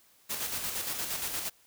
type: noise with tremolo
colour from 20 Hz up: white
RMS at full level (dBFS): -33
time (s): 0.29-1.5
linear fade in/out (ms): 20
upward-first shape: square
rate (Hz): 8.6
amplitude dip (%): 40
effects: white hiss -63 dBFS RMS until 1.66 s